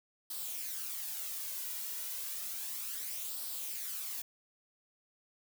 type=noise with flanger; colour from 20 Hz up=blue; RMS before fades=-40 dBFS; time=0.3-4.22 s; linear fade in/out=5 ms; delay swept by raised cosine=0.22 to 2.12 ms; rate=0.32 Hz; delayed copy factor=+0.5; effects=none